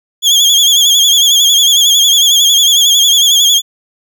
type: tone with vibrato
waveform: 30% pulse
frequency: 3322 Hz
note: G#7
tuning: in tune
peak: -3 dBFS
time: 0.22-3.62 s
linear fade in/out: 50 ms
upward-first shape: sine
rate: 11 Hz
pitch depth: 74 cents each way
effects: none